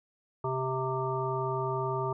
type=harmonic tone; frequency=130.81 Hz; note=C3; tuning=in tune; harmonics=1 / 3 / 5 / 7 / 9; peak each=-34 / -33 / -38 / -35 / -36 dBFS; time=0.44-2.13 s; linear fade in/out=5 ms; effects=none

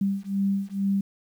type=beating tone pair; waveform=sine; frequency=196 / 198.2 Hz; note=G3 / G3; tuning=0 / +19 cents; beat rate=2.2 Hz; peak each=-26 dBFS; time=0.01-1.01 s; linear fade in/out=5 ms; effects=9-bit

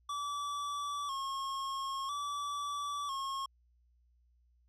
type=tone with vibrato; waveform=square; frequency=1118 Hz; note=C#6; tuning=14 cents sharp; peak=-36 dBFS; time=0.09-3.46 s; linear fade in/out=5 ms; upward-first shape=square; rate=0.5 Hz; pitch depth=54 cents each way; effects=added 60 Hz sine -66 dBFS peak until 4.68 s + low-pass 8000 Hz 12 dB/octave

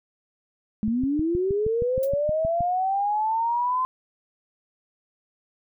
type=linear sweep; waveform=sine; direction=up; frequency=207.7 to 1034 Hz; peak=-21 dBFS; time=0.83-3.85 s; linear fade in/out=0 ms
type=click train; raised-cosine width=5 ms; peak=-19 dBFS; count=12; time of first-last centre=0.88-2.607 s; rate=6.37 Hz
type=noise with exponential decay; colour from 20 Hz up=violet; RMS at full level=-33 dBFS; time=2.03-2.12 s; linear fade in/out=2 ms; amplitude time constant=19 ms
effects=none

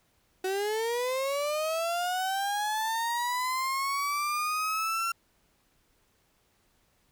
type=linear sweep; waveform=35% pulse; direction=up; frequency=370.6 to 1367 Hz; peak=-26 dBFS; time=0.44-5.12 s; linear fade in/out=5 ms; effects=pink hiss -69 dBFS RMS until 7.11 s

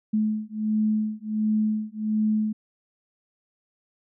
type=beating tone pair; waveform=sine; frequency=214.4 / 215.8 Hz; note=A3 / A3; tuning=-45 / -33 cents; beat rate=1.4 Hz; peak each=-25 / -25 dBFS; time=0.13-2.53 s; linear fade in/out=10 ms; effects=none

